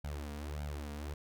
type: tone with flanger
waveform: sawtooth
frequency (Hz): 73.42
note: D2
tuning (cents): 0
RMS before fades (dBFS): -41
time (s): 0.04-1.14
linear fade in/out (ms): 5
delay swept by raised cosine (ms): 1.3 to 4.3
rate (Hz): 1.7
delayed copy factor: +0.95
effects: none